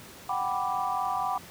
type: chord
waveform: sine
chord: G major seventh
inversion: third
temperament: equal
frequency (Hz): 740 / 784 / 987.8 / 1174.7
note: F#5 / G5 / B5 / D6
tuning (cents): 0 / 0 / 0 / 0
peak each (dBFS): -32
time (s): 0.29-1.38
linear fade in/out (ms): 5
effects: pink hiss -47 dBFS RMS until 1.5 s + high-pass 80 Hz 12 dB/octave